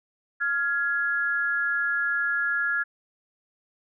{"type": "tone pair together", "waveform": "sine", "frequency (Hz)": [1400, 1677.6], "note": ["F6", "G#6"], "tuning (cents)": [4, 17], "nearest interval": "minor third", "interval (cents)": 313, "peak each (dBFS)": [-26, -25], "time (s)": [0.4, 2.84], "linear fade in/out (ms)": 20, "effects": []}